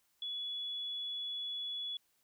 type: tone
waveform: sine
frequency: 3400 Hz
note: G#7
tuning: 40 cents sharp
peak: -37 dBFS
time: 0.22-1.97 s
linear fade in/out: 2 ms
effects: white hiss -75 dBFS RMS until 2.23 s